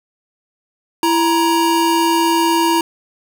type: tone pair together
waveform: square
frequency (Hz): 334 / 942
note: E4 / A#5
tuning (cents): +23 / +18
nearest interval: octave + tritone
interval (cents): 1795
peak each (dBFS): -16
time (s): 1.03-2.81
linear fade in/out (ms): 2
effects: none